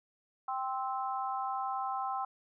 sine chord, C major, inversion second, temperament just, 784.9 / 1046.5 / 1308.1 Hz, G5 / C6 / E6, +2 / 0 / -14 cents, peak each -35 / -37 / -39 dBFS, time 0.48-2.25 s, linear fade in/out 5 ms, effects none

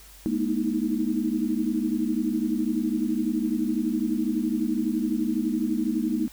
sine tone cluster, 210.6 / 238.8 / 308.7 / 320.6 Hz, G#3 / A#3 / D#4 / E4, +24 / +42 / -14 / -48 cents, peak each -29 / -27 / -28 / -30 dBFS, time 0.26-6.28 s, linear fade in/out 0 ms, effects added 50 Hz sine -50 dBFS peak until 6.32 s + white hiss -50 dBFS RMS until 6.32 s

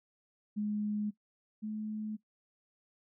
sine tone pair in turn, 209.4 / 214.5 Hz, G#3 / A3, +15 / -44 cents, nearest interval unison, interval 41 cents, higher second, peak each -31 / -35 dBFS, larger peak first, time 0.56-1.11 / 1.62-2.17 s, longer neither, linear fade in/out 20 ms, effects noise-tail reverb RT60 0.1 s tail -18 dB re dry

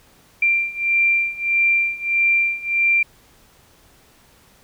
sine beating tone pair, 2367 / 2368.6 Hz, D7 / D7, +13 / +14 cents, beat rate 1.6 Hz, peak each -20 / -18 dBFS, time 0.42-3.03 s, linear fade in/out 5 ms, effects pink hiss -53 dBFS RMS until 4.63 s

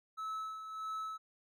triangle tone with tremolo, 1300 Hz, E6, 24 cents flat, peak -35 dBFS, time 0.17-1.18 s, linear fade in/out 20 ms, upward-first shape sine, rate 1.6 Hz, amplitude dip 55%, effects none

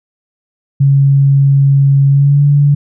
sine tone with pitch glide, 138.59 to 143.73 Hz, C#3 to D3, 0 to -37 cents, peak -5 dBFS, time 0.8-2.75 s, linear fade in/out 10 ms, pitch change +63 cents, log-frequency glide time 2.08-2.43 s, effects none

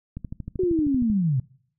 click train, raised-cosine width 5 ms, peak -20 dBFS, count 13, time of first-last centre 0.17-1.1 s, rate 12.9 Hz
sine linear sweep, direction down, 377.6 to 120.6 Hz, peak -19 dBFS, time 0.59-1.4 s, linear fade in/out 5 ms
effects noise-tail reverb RT60 0.6 s tail -23 dB re dry

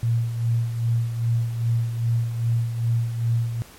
sine tone with tremolo, 116.54 Hz, A#2, in tune, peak -17 dBFS, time 0.03-3.62 s, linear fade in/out 0 ms, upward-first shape sine, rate 2.5 Hz, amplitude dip 60%, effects pink hiss -47 dBFS RMS until 3.78 s + MP3 64 kbps

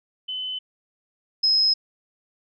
sine tone pair in turn, 3030 / 5124 Hz, F#7 / E8, +40 / -50 cents, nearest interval major sixth, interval 910 cents, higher second, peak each -27 / -16 dBFS, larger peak second, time 0.28-0.59 / 1.43-1.74 s, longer neither, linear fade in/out 10 ms, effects none

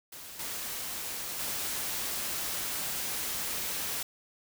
white noise with level steps, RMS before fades -45 / -37 / -34 dBFS, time 0.12-4.03 s, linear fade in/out 5 ms, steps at 0.39 / 1.39 s, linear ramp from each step 5 ms, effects none

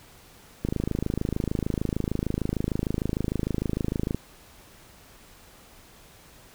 click train, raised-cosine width 3 ms, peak -13 dBFS, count 94, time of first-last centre 0.65-4.146 s, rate 26.6 Hz, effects pink hiss -52 dBFS RMS until 6.54 s

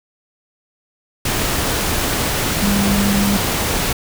sine tone in noise, 200.9 Hz, G3, 43 cents sharp, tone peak -15 dBFS, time 2.62-3.37 s, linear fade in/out 5 ms, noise pink, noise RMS -19 dBFS, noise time 1.25-3.93 s, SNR +1 dB, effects none

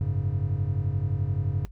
triangle chord, F# suspended second, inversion none, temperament just, 92.5 / 104.06 / 138.75 Hz, F#2 / G#2 / C#3, 0 / +4 / +2 cents, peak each -27 dBFS, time 0.01-1.65 s, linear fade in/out 0 ms, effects noise-tail reverb RT60 0.1 s tail -17 dB re dry + added 50 Hz sine -42 dBFS peak until 1.71 s

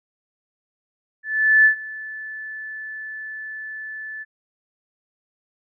sine tone with ADSR envelope, 1744 Hz, A6, 16 cents flat, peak -9 dBFS, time 1.23-4.25 s, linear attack 420 ms, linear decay 100 ms, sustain -21 dB, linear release 31 ms, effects none

